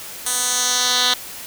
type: tone with band-pass filter sweep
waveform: 10% pulse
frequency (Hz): 248.7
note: B3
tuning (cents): +12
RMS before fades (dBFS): -19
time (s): 0.26-1.14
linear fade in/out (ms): 5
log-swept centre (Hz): 9200 to 3800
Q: 1.9
effects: white hiss -34 dBFS RMS until 1.46 s